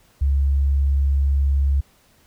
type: tone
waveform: sine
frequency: 69.3 Hz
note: C#2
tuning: in tune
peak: -15 dBFS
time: 0.21-1.81 s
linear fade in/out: 10 ms
effects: pink hiss -57 dBFS RMS until 2.26 s